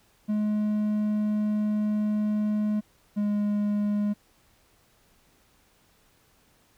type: tone pair in turn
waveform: triangle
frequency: 211.1 / 206.9 Hz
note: G#3 / G#3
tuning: +29 / -6 cents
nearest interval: unison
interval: 35 cents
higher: first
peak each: -21 dBFS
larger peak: neither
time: 0.28-2.81 / 3.16-4.14 s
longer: first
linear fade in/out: 20 ms
effects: pink hiss -63 dBFS RMS until 6.77 s